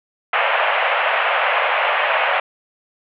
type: band-pass noise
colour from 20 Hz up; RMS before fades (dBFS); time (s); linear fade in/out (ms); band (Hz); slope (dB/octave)
pink; -18; 0.33-2.4; 5; 550 to 2900; 48
effects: none